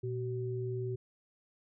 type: tone pair together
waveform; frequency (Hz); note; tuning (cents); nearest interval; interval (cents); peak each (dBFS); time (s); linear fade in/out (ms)
sine; 119.2 / 378.7; A#2 / F#4; +39 / +40; octave + minor sixth; 2001; -35 / -37; 0.03-0.96; 10
effects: none